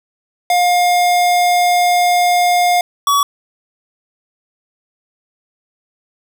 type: tone pair in turn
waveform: square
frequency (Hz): 710 / 1133.6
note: F5 / C#6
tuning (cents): +28 / +38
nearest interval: minor sixth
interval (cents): 810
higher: second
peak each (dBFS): -11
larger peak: neither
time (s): 0.5-2.81 / 3.07-3.23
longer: first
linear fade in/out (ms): 2
effects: none